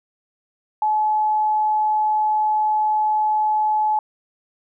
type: tone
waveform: sine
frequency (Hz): 856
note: A5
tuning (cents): -48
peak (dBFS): -16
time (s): 0.82-3.99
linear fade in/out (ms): 2
effects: none